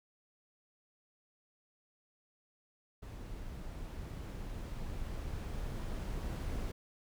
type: noise with level ramp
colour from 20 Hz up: brown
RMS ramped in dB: -45 to -37 dBFS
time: 3.02-6.72 s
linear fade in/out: 10 ms
effects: none